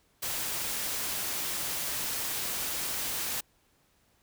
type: noise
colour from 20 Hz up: white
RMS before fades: -33 dBFS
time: 0.22-3.41 s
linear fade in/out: 10 ms
effects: pink hiss -68 dBFS RMS until 4.22 s